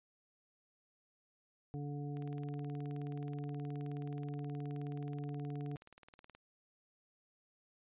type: harmonic tone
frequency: 144.5 Hz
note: D3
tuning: 28 cents flat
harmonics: 1 / 2 / 3 / 5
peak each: -40 / -46 / -50 / -54 dBFS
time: 1.74-5.76 s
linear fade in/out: 0 ms
type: click train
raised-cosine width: 0.3 ms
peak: -40 dBFS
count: 80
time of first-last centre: 2.17-6.35 s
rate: 18.9 Hz
effects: resampled to 8000 Hz